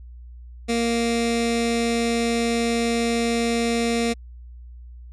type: tone with notch filter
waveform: 15% pulse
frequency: 233.1 Hz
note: A#3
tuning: in tune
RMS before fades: -22 dBFS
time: 0.68-4.14 s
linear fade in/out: 20 ms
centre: 940 Hz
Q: 1.1
effects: added 60 Hz sine -38 dBFS peak until 5.12 s + resampled to 22050 Hz